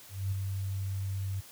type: tone with ADSR envelope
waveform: sine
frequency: 97 Hz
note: G2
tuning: 18 cents flat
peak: -27 dBFS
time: 0.09-1.41 s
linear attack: 230 ms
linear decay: 7 ms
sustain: -4 dB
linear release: 14 ms
effects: white hiss -52 dBFS RMS until 1.51 s